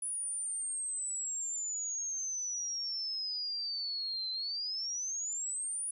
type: exponential two-way sweep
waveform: sine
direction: down then up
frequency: 9890 to 4060 to 9890 Hz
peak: -34 dBFS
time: 0.02-5.91 s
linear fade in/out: 5 ms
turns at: 4.31 s
effects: none